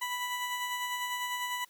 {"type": "tone with tremolo", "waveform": "20% pulse", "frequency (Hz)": 987.8, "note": "B5", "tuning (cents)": 0, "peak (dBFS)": -26, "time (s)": [0.01, 1.65], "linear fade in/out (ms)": 10, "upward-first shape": "sine", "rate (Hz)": 10, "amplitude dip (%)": 35, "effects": ["white hiss -63 dBFS RMS until 1.69 s"]}